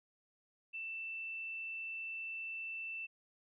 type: tone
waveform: sine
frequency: 2665 Hz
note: E7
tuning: 18 cents sharp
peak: -40 dBFS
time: 0.73-3.07 s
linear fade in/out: 20 ms
effects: none